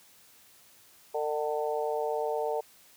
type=harmonic tone with a mistuned harmonic; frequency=150.7 Hz; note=D3; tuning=45 cents sharp; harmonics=3 / 4 / 5 / 6; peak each=-31 / -33 / -35 / -37 dBFS; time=1.14-2.61 s; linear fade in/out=10 ms; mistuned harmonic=6; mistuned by=-22 cents; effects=white hiss -58 dBFS RMS until 2.96 s + high-pass 60 Hz 12 dB/octave